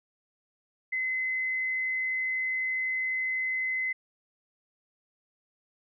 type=tone; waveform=sine; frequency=2043 Hz; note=C7; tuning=42 cents flat; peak=-27 dBFS; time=0.92-3.93 s; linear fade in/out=10 ms; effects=none